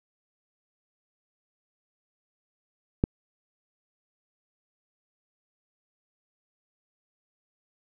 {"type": "click", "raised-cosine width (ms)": 3, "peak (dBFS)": -8, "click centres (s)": 3.039, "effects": []}